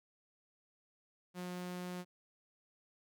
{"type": "tone", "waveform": "sawtooth", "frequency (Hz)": 179.6, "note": "F3", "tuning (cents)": 49, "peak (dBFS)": -37, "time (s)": [1.34, 2.05], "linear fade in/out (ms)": 50, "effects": []}